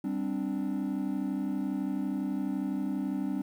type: chord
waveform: triangle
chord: G suspended fourth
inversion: none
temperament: equal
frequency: 196 / 261.6 / 293.7 Hz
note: G3 / C4 / D4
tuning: 0 / 0 / 0 cents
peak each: -31 dBFS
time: 0.04-3.42 s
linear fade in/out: 5 ms
effects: tanh soft clip ceiling -21 dBFS + 10-bit